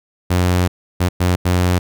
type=tone bursts at uneven times; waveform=sawtooth; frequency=89.9 Hz; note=F#2; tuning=49 cents flat; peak=-9 dBFS; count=4; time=0.3-0.68 / 1-1.09 / 1.2-1.36 / 1.45-1.79 s; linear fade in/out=10 ms; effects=none